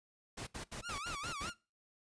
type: noise bursts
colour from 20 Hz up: pink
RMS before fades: -44 dBFS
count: 7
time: 0.37-1.502 s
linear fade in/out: 10 ms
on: 100 ms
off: 72 ms
type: tone with vibrato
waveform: sawtooth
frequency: 1260 Hz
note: D#6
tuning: 21 cents sharp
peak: -37 dBFS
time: 0.82-1.54 s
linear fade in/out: 50 ms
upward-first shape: sine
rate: 4.8 Hz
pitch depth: 210 cents each way
effects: noise-tail reverb RT60 0.3 s tail -21 dB re dry + resampled to 22050 Hz